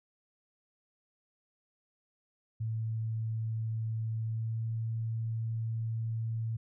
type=tone with pitch glide; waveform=sine; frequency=111.6 to 112.96 Hz; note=A2 to A2; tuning=+25 to +46 cents; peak=-31 dBFS; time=2.6-6.57 s; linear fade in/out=10 ms; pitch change=+21 cents; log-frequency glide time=4.21-4.67 s; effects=none